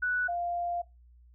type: tone pair in turn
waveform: sine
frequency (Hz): 1480 / 696.9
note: F#6 / F5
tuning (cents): 0 / -4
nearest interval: octave + minor second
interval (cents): 1304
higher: first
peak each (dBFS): -26 / -29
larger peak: first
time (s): 0.02-0.28 / 0.28-0.82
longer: second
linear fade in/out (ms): 10
effects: noise-tail reverb RT60 0.2 s tail -19 dB re dry + added 60 Hz sine -54 dBFS peak until 1.34 s